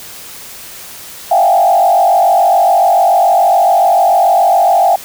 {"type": "tone with frequency modulation", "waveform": "sine", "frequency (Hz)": 740, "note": "F#5", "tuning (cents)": 0, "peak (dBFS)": -6, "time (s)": [1.31, 4.96], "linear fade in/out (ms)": 5, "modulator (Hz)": 47, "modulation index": 1.7, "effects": ["white hiss -31 dBFS RMS until 5.04 s"]}